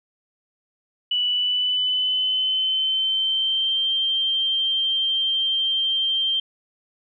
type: tone with pitch glide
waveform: sine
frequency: 2960 to 3154 Hz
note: F#7 to G7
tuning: 0 to +10 cents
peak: -19 dBFS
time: 1.11-6.4 s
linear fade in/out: 5 ms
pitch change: +110 cents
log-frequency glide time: 1.27-3.86 s
effects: none